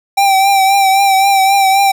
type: tone with vibrato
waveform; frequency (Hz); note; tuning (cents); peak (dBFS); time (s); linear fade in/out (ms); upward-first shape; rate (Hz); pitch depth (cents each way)
square; 781; G5; -7; -8; 0.17-1.92; 10; triangle; 3.8; 44
effects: none